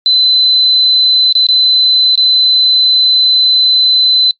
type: tone with dropouts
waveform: sine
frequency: 4035 Hz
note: B7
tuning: 36 cents sharp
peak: -5 dBFS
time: 0.06-4.31 s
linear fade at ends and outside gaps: 1 ms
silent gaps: 1.326-1.352 / 1.468-1.487 / 2.155-2.176 s
effects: noise-tail reverb RT60 0.1 s tail -23 dB re dry + MP3 64 kbps